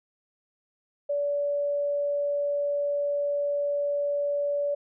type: tone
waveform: sine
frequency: 575 Hz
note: D5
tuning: 37 cents flat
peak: -24 dBFS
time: 1.09-4.75 s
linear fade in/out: 10 ms
effects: none

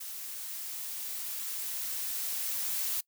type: noise with level ramp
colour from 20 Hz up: blue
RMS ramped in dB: -41 to -32 dBFS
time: 0-3.01 s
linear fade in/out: 10 ms
effects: noise-tail reverb RT60 0.1 s tail -23 dB re dry

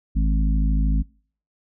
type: harmonic tone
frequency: 53 Hz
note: G#1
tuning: 36 cents sharp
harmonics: 1 / 3 / 4 / 5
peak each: -17 / -27 / -29 / -31 dBFS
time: 0.15-1.03 s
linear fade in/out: 20 ms
effects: noise-tail reverb RT60 0.5 s tail -26 dB re dry

